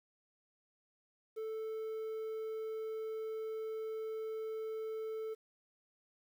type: tone with quantisation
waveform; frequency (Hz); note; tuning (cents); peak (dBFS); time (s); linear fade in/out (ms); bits
triangle; 440; A4; 0; -36; 1.36-5.35; 20; 11
effects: none